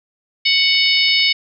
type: harmonic tone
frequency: 741 Hz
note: F#5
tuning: 2 cents sharp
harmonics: 3 / 4 / 5 / 6 / 7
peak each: -17 / -18 / -19 / -20 / -20 dBFS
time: 0.45-1.33 s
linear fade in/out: 10 ms
type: click train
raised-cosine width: 0.3 ms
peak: -24 dBFS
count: 5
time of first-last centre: 0.75-1.196 s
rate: 8.96 Hz
effects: none